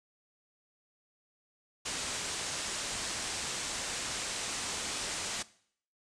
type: low-pass noise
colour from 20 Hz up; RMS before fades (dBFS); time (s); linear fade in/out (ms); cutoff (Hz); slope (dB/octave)
white; -37; 1.85-5.43; 10; 8800; 48
effects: noise-tail reverb RT60 0.6 s tail -19 dB re dry